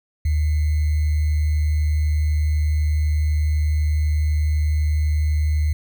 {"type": "tone with sample-and-hold", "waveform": "sine", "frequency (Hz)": 76, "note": "D#2", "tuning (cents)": -40, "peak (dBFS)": -16, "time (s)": [0.25, 5.73], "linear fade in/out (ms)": 5, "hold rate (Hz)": 2100, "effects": []}